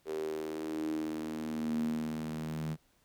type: tone with high-pass filter sweep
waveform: sawtooth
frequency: 78.2 Hz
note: D#2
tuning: 9 cents sharp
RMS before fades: -36 dBFS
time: 0.05-2.77 s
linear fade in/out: 50 ms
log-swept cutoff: 410 to 170 Hz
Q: 9.1
effects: pink hiss -70 dBFS RMS until 3.04 s